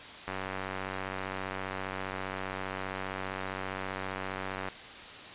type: click train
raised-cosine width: 0.5 ms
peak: -20 dBFS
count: 420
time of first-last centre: 0.28-4.686 s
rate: 95.1 Hz
effects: white hiss -45 dBFS RMS until 5.34 s + resampled to 8000 Hz